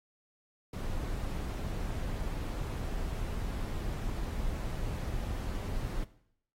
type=noise; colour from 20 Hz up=brown; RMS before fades=-35 dBFS; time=0.73-6.04 s; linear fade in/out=5 ms; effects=noise-tail reverb RT60 0.7 s tail -17 dB re dry + AAC 48 kbps